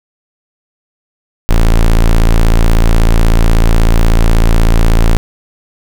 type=tone; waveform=square; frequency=28.15 Hz; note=A0; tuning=40 cents sharp; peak=-5 dBFS; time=1.49-5.17 s; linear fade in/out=0 ms; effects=none